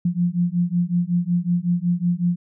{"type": "beating tone pair", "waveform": "sine", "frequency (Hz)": [172.4, 177.8], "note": ["F3", "F3"], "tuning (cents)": [-22, 31], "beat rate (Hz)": 5.4, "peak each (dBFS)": -21, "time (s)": [0.05, 2.36], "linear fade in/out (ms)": 5, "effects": []}